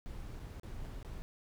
brown noise with dropouts, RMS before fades -44 dBFS, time 0.06-1.22 s, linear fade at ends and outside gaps 0 ms, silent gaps 0.393-0.398 / 0.597-0.633 / 0.851-0.856 / 1.028-1.048 s, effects none

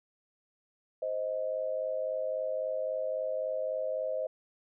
sine tone pair together, 522.3 / 626 Hz, C5 / D#5, -3 / +10 cents, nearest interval minor third, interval 313 cents, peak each -33 / -33 dBFS, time 1.02-4.27 s, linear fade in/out 5 ms, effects none

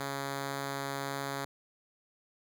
5% pulse tone, 138.59 Hz, C#3, in tune, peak -23 dBFS, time 0-1.45 s, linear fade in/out 2 ms, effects none

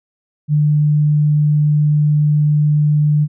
sine tone, 149.4 Hz, D3, 30 cents sharp, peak -10 dBFS, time 0.48-3.28 s, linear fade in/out 50 ms, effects none

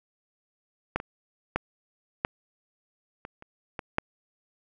clicks, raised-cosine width 0.5 ms, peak -11 / -20 / -10 / -9 / -23 / -30 / -18 / -8 dBFS, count 8, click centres 0.96 / 1.001 / 1.56 / 2.249 / 3.251 / 3.424 / 3.792 / 3.984 s, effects none

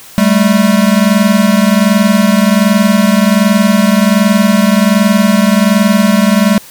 square tone pair together, 196 / 217.3 Hz, G3 / A3, 0 / -21 cents, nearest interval major second, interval 179 cents, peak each -10 dBFS, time 0.18-6.58 s, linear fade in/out 0 ms, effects white hiss -35 dBFS RMS until 6.7 s

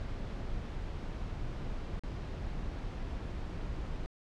brown noise with dropouts, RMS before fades -38 dBFS, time 0-4.06 s, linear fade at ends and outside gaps 0 ms, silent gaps 1.994-2.036 s, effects low-pass 5000 Hz 12 dB/octave

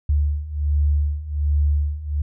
sine beating tone pair, 72.6 / 73.9 Hz, D2 / D2, -19 / +11 cents, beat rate 1.3 Hz, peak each -22 / -19 dBFS, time 0.09-2.22 s, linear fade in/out 5 ms, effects none

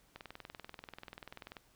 click train, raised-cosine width 0.3 ms, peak -30 dBFS, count 30, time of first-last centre 0.16-1.568 s, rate 20.6 Hz, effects pink hiss -68 dBFS RMS until 1.75 s

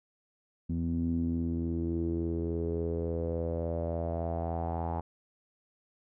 sawtooth tone with low-pass filter sweep, 83.5 Hz, E2, 23 cents sharp, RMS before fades -32 dBFS, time 0.69-5.01 s, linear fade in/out 10 ms, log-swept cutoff 220 to 850 Hz, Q 5.6, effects none

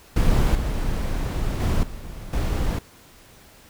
brown noise with level steps, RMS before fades -18 / -24 / -20 / -35 / -22 dBFS, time 0.16-2.79 s, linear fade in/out 5 ms, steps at 0.55 / 1.6 / 1.83 / 2.33 s, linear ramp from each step 2 ms, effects pink hiss -50 dBFS RMS until 3.69 s

